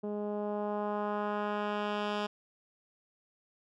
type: tone with low-pass filter sweep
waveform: 10% pulse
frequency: 207.7 Hz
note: G#3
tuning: in tune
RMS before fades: -34 dBFS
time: 0.03-2.27 s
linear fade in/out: 10 ms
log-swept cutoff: 420 to 4000 Hz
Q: 1.1
effects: none